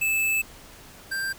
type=tone pair in turn; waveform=square; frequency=2621 / 1579.1 Hz; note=E7 / G6; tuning=-11 / +12 cents; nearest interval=major sixth; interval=877 cents; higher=first; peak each=-22 / -27 dBFS; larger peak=first; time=0.01-0.42 / 1.11-1.33 s; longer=first; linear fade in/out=10 ms; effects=pink hiss -47 dBFS RMS until 1.38 s